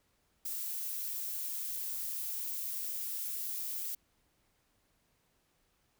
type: noise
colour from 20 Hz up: violet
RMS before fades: -38 dBFS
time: 0.45-3.95 s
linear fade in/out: 5 ms
effects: pink hiss -74 dBFS RMS until 5.99 s